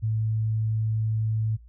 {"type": "tone", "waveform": "sine", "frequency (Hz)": 110, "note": "A2", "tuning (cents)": 0, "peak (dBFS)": -23, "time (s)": [0.02, 1.57], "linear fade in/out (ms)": 20, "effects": ["noise-tail reverb RT60 0.1 s tail -19 dB re dry", "added 58 Hz sine -46 dBFS peak until 1.68 s"]}